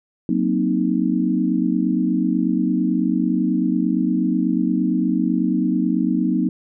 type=chord; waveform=sine; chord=C half-diminished seventh; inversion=second; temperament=equal; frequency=185 / 233.1 / 261.6 / 311.1 Hz; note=Gb3 / Bb3 / C4 / Eb4; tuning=0 / 0 / 0 / 0 cents; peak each=-22 dBFS; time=0.29-6.49 s; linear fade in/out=2 ms; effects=none